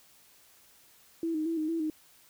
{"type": "tone with vibrato", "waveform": "sine", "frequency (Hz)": 320.3, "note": "E4", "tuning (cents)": -50, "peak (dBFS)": -28, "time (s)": [1.23, 1.9], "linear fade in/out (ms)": 2, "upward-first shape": "square", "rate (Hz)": 4.4, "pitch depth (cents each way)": 53, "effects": ["white hiss -60 dBFS RMS until 2.29 s"]}